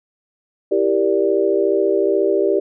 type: chord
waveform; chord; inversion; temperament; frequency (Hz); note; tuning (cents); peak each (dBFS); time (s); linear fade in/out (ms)
sine; E half-diminished seventh; none; equal; 329.6 / 392 / 466.2 / 587.3; E4 / G4 / Bb4 / D5; 0 / 0 / 0 / 0; -22 / -16 / -22 / -21; 0.71-2.6; 10
effects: none